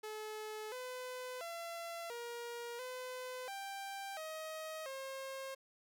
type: tone with pitch steps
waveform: sawtooth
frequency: 430.2 / 505 / 677 / 473.6 / 507 / 787 / 631 / 536 Hz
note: A4 / B4 / E5 / A#4 / B4 / G5 / D#5 / C5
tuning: -39 / +39 / +46 / +27 / +45 / +7 / +24 / +42 cents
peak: -39 dBFS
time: 0.03-5.55 s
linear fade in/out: 10 ms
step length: 690 ms
effects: none